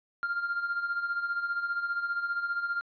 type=tone with tremolo; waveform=triangle; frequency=1396.9 Hz; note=F6; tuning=in tune; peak=-23 dBFS; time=0.23-2.81 s; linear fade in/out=0 ms; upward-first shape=sine; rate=15 Hz; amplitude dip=70%; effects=tanh soft clip ceiling -23 dBFS + resampled to 11025 Hz